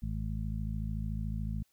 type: harmonic tone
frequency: 53.7 Hz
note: A1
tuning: 41 cents flat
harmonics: 1 / 2 / 3 / 4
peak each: -35 / -38 / -40 / -41 dBFS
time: 0.02-1.63 s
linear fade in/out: 10 ms
effects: white hiss -73 dBFS RMS until 1.72 s